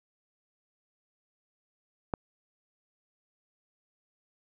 click, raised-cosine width 1 ms, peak -15 dBFS, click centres 2.138 s, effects none

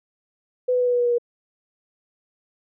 sine tone with pitch steps, 501 / 497.5 / 494.1 / 490.7 / 487.3 / 483.9 / 480.6 / 477.3 Hz, B4 / B4 / B4 / B4 / B4 / B4 / B4 / A#4, +25 / +13 / +1 / -11 / -23 / -35 / -47 / +41 cents, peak -17 dBFS, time 0.68-1.184 s, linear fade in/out 10 ms, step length 63 ms, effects none

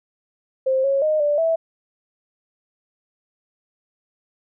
sine tone with pitch steps, 526 / 549 / 617 / 587 / 655 Hz, C5 / C#5 / D#5 / D5 / E5, +9 / -17 / -15 / -1 / -11 cents, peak -16 dBFS, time 0.66-1.56 s, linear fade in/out 10 ms, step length 180 ms, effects none

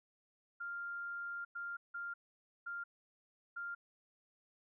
sine tone bursts at uneven times, 1396.9 Hz, F6, in tune, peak -40 dBFS, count 5, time 0.6-1.45 / 1.55-1.77 / 1.94-2.14 / 2.66-2.84 / 3.56-3.75 s, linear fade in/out 10 ms, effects none

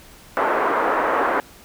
white band-pass noise, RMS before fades -20 dBFS, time 0.37-1.4 s, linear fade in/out 0 ms, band 300 to 1400 Hz, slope 24 dB/octave, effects pink hiss -46 dBFS RMS until 1.64 s

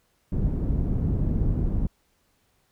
pink low-pass noise, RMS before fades -24 dBFS, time 0.32-1.87 s, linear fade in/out 5 ms, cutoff 210 Hz, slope 12 dB/octave, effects pink hiss -68 dBFS RMS until 2.71 s

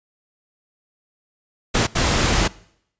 pink noise bursts at uneven times, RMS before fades -18 dBFS, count 2, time 1.74-1.87 / 1.95-2.48 s, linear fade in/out 10 ms, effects noise-tail reverb RT60 0.7 s tail -22 dB re dry + resampled to 16000 Hz

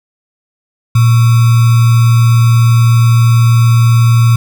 sine tone with sample-and-hold, 116.54 Hz, A#2, in tune, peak -4 dBFS, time 0.95-4.36 s, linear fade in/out 5 ms, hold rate 1225 Hz, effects none

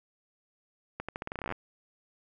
accelerating click train, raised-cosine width 0.5 ms, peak -20 dBFS, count 16, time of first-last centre 1-1.523 s, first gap 86 ms, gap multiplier 0.85, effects none

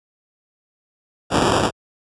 white noise with sample-and-hold, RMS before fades -17 dBFS, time 1.3-1.71 s, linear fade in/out 50 ms, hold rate 2100 Hz, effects high-pass 60 Hz 12 dB/octave + resampled to 22050 Hz

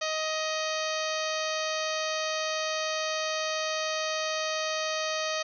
harmonic tone with a mistuned harmonic, 627 Hz, D#5, 13 cents sharp, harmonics 1 / 2 / 3 / 4 / 5 / 6 / 7 / 8 / 9 / 10, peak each -32 / -35 / -37 / -38 / -39 / -40 / -40 / -41 / -42 / -42 dBFS, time 0.01-5.43 s, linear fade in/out 10 ms, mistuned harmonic 8, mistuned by -74 cents, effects none

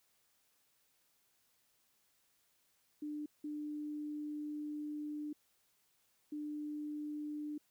sine tone bursts at uneven times, 298.4 Hz, D4, 28 cents sharp, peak -39 dBFS, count 3, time 3.02-3.26 / 3.44-5.33 / 6.32-7.58 s, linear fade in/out 5 ms, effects white hiss -75 dBFS RMS until 7.7 s

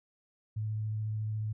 sine tone with vibrato, 107.9 Hz, A2, 33 cents flat, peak -31 dBFS, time 0.56-1.53 s, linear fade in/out 10 ms, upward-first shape triangle, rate 14 Hz, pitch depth 15 cents each way, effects none

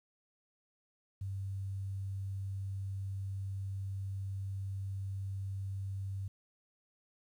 sine tone with quantisation, 97.3 Hz, G2, 12 cents flat, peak -36 dBFS, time 1.21-6.28 s, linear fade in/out 5 ms, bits 11, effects none

